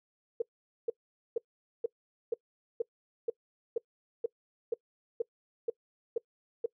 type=tone bursts; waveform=sine; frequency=462.1 Hz; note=A#4; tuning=15 cents flat; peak=-26 dBFS; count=14; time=0.4-6.66 s; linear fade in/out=5 ms; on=20 ms; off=460 ms; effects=noise-tail reverb RT60 0.1 s tail -24 dB re dry